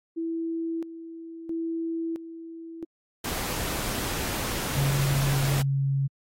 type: tone with tremolo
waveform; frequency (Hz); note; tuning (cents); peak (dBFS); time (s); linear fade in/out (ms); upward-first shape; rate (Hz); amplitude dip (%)
sine; 329.6; E4; 0; -27; 0.16-2.85; 20; square; 0.75; 70
type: noise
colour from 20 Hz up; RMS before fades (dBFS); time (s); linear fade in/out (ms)
pink; -31; 3.24-5.62; 5
type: tone with pitch glide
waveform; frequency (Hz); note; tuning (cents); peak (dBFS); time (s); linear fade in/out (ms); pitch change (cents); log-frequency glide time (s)
sine; 138.59 to 137.24; C#3 to C#3; 0 to -17; -22; 4.76-6.08; 20; -17; 4.93-5.77
effects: AAC 48 kbps